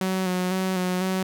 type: tone with vibrato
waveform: sawtooth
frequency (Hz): 185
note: F#3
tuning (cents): 0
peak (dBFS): -19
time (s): 0.01-1.23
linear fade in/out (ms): 2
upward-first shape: square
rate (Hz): 2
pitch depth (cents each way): 26
effects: none